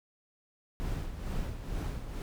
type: noise with tremolo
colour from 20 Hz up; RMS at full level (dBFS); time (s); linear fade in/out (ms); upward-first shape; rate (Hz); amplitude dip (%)
brown; -33; 0.8-2.22; 0; sine; 2.2; 60
effects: none